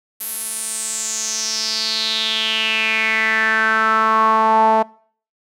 sawtooth tone with band-pass filter sweep, 220.6 Hz, A3, 5 cents sharp, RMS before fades -18 dBFS, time 0.2-4.83 s, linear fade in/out 10 ms, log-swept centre 12000 to 780 Hz, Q 5.7, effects noise-tail reverb RT60 0.5 s tail -24 dB re dry

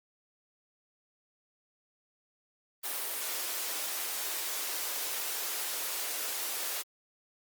white high-pass noise, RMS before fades -35 dBFS, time 2.83-6.83 s, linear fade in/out 20 ms, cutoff 340 Hz, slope 24 dB/octave, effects Opus 32 kbps

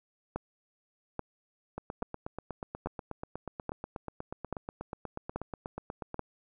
two click trains, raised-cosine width 1 ms, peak -23 / -19 dBFS, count 37 / 8, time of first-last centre 1.78-6.144 / 0.36-6.193 s, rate 8.25 / 1.2 Hz, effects none

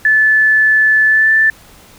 sine tone with pitch glide, 1740 to 1763.3 Hz, A6 to A6, -20 to +3 cents, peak -7 dBFS, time 0.05-1.5 s, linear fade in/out 2 ms, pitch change +23 cents, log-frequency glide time 1.07-1.32 s, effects pink hiss -42 dBFS RMS until 1.98 s

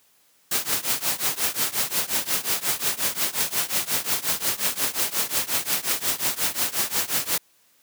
white noise with tremolo, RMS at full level -21 dBFS, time 0.51-7.38 s, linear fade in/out 5 ms, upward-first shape triangle, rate 5.6 Hz, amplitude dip 95%, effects white hiss -61 dBFS RMS until 7.82 s + high-pass 100 Hz 12 dB/octave

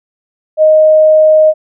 sine tone, 622.3 Hz, D#5, in tune, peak -3 dBFS, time 0.57-1.54 s, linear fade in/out 50 ms, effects none

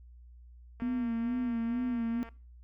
click train, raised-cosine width 0.5 ms, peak -35 dBFS, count 342, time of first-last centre 0.8-2.289 s, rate 229 Hz
sine tone with vibrato, 240 Hz, B3, 49 cents flat, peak -29 dBFS, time 0.82-2.23 s, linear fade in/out 0 ms, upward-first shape sine, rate 2.2 Hz, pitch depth 78 cents each way
effects noise-tail reverb RT60 0.4 s tail -22 dB re dry + added 60 Hz sine -50 dBFS peak until 2.63 s

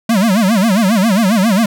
square tone with vibrato, 207.7 Hz, G#3, in tune, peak -10 dBFS, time 0.09-1.66 s, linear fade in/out 5 ms, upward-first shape sine, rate 7.4 Hz, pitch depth 220 cents each way, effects none

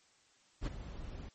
brown noise with ADSR envelope, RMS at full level -32 dBFS, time 0.61-1.29 s, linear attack 59 ms, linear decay 16 ms, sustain -13 dB, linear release 5 ms, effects white hiss -68 dBFS RMS until 1.34 s + MP3 32 kbps

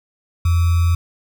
sine tone with sample-and-hold, 85.1 Hz, F2, 44 cents flat, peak -12 dBFS, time 0.45-0.95 s, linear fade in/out 5 ms, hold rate 1225 Hz, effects none

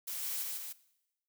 blue noise with echo, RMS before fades -39 dBFS, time 0.07-0.43 s, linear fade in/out 10 ms, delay 150 ms, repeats 2, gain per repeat -2 dB, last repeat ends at 0.73 s, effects noise-tail reverb RT60 0.9 s tail -19 dB re dry

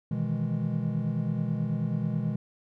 triangle chord, E major seventh, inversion second, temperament equal, 123.47 / 155.56 / 164.81 / 207.7 Hz, B2 / D#3 / E3 / G#3, 0 / 0 / 0 / 0 cents, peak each -30 dBFS, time 0.11-2.36 s, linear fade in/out 5 ms, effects none

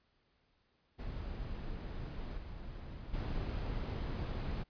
brown noise with level steps, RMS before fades -42 / -46 / -37 dBFS, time 0.98-4.64 s, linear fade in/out 20 ms, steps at 2.37 / 3.13 s, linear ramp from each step 10 ms, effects pink hiss -75 dBFS RMS until 4.69 s + resampled to 11025 Hz

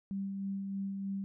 sine tone with tremolo, 196 Hz, G3, in tune, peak -33 dBFS, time 0.11-1.24 s, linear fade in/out 0 ms, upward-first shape sine, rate 3.2 Hz, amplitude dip 30%, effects none

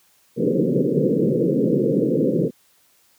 white band-pass noise, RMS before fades -19 dBFS, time 0.36-2.51 s, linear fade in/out 50 ms, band 130 to 520 Hz, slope 96 dB/octave, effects white hiss -59 dBFS RMS until 3.18 s + high-pass 60 Hz 12 dB/octave

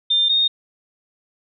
sine tone pair in turn, 3600 / 3691 Hz, A7 / A#7, +39 / -18 cents, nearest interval unison, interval 43 cents, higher second, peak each -14 dBFS, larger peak neither, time 0.1-0.29 / 0.29-0.48 s, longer neither, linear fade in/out 10 ms, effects none

